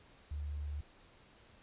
sine tone, 73.42 Hz, D2, in tune, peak -37 dBFS, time 0.31-0.81 s, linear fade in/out 5 ms, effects pink hiss -62 dBFS RMS until 1.62 s + resampled to 8000 Hz

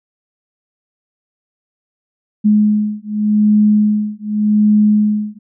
sine beating tone pair, 210.3 / 211.16 Hz, G#3 / G#3, +22 / +29 cents, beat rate 0.86 Hz, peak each -13 dBFS, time 2.44-5.39 s, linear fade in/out 20 ms, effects none

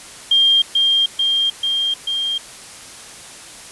sine tone with echo, 3201 Hz, G7, 36 cents sharp, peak -10 dBFS, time 0.31-0.62 s, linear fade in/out 5 ms, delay 440 ms, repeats 4, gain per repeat -2 dB, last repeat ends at 2.38 s, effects white hiss -37 dBFS RMS until 3.71 s + resampled to 24000 Hz

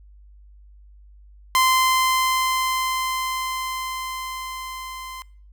sawtooth tone with level ramp, 1037 Hz, C6, 16 cents flat, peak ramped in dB -11 to -30 dBFS, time 1.55-5.22 s, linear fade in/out 0 ms, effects noise-tail reverb RT60 0.5 s tail -25 dB re dry + added 50 Hz sine -45 dBFS peak until 5.52 s

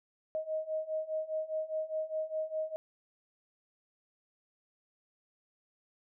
sine beating tone pair, 625 / 629.9 Hz, D#5 / D#5, +8 / +21 cents, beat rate 4.9 Hz, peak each -37 / -35 dBFS, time 0.35-2.76 s, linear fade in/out 0 ms, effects none

